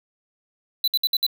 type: tone bursts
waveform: square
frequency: 3992 Hz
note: B7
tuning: 18 cents sharp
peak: -18 dBFS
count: 5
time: 0.84-1.265 s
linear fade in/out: 2 ms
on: 37 ms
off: 60 ms
effects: none